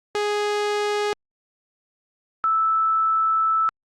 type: tone pair in turn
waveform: sawtooth / sine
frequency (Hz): 415.3 / 1314.7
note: G#4 / E6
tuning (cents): 0 / -5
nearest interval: octave + minor sixth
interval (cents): 1995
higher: second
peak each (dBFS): -17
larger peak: neither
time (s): 0.15-1.13 / 2.44-3.69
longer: second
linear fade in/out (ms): 0
effects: low-pass 6000 Hz 12 dB/octave + Opus 48 kbps